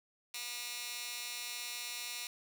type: tone with high-pass filter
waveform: 15% pulse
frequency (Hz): 241.7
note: B3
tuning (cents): -37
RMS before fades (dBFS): -42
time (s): 0.34-2.27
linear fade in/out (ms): 2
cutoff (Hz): 3200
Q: 0.93
effects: none